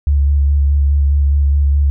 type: tone with vibrato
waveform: sine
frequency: 71 Hz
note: C#2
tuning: 42 cents sharp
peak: -9 dBFS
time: 0.07-1.9 s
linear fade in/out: 0 ms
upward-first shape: square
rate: 4.8 Hz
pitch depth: 19 cents each way
effects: none